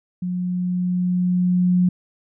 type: tone with level ramp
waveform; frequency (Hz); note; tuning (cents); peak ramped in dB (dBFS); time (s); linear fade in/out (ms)
sine; 180; F#3; -47; -22 to -13; 0.22-1.89; 5
effects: none